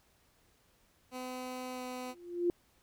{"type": "tone with pitch glide", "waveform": "15% pulse", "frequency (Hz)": [254, 252.4], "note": ["B3", "B3"], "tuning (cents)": [49, 38], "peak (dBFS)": -33, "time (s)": [1.11, 2.15], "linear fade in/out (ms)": 50, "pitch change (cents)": -11, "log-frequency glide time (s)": [1.73, 1.81]}
{"type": "tone with exponential growth", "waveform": "sine", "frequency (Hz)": 349.2, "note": "F4", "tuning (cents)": 0, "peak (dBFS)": -24, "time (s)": [2.05, 2.5], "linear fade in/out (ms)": 1, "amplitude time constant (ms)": 97}
{"effects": ["pink hiss -69 dBFS RMS until 2.82 s"]}